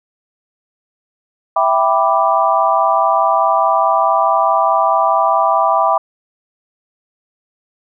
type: chord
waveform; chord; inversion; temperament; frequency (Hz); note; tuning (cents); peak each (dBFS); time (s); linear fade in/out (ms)
sine; E minor seventh; none; equal; 659.3 / 784 / 987.8 / 1174.7; E5 / G5 / B5 / D6; 0 / 0 / 0 / 0; -16; 1.56-5.98; 5
effects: none